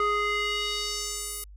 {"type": "tone with band-pass filter sweep", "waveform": "square", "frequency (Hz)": 415.3, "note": "G#4", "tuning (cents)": 0, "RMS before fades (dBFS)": -29, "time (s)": [0, 1.44], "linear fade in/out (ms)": 2, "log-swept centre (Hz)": [1200, 12000], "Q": 1.8, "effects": ["added 50 Hz sine -44 dBFS peak until 1.56 s"]}